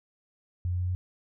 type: tone with pitch steps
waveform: sine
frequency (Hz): 89 / 89.62 / 90.24 / 90.87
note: F2 / F2 / F#2 / F#2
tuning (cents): +33 / +45 / -43 / -31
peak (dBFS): -26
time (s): 0.65-0.95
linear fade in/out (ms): 0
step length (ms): 75
effects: none